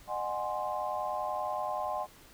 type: chord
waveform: sine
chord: Ab dominant seventh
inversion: second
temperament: equal with one note detuned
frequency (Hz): 610.2 / 740 / 830.6 / 1046.5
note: Eb5 / Gb5 / Ab5 / C6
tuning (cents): -34 / 0 / 0 / 0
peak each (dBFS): -37 / -36 / -37 / -37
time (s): 0.07-2.07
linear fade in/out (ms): 50
effects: pink hiss -56 dBFS RMS until 2.33 s